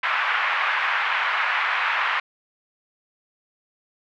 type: band-pass noise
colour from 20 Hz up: pink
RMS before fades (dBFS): -23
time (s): 0.03-2.2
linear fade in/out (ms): 5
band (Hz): 1000 to 2500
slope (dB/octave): 24
effects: none